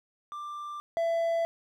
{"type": "tone pair in turn", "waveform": "triangle", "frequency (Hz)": [1183, 668], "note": ["D6", "E5"], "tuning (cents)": [12, 23], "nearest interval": "minor seventh", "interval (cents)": 989, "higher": "first", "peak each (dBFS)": [-34, -23], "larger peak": "second", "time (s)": [[0.32, 0.8], [0.97, 1.45]], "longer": "neither", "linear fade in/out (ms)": 0, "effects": []}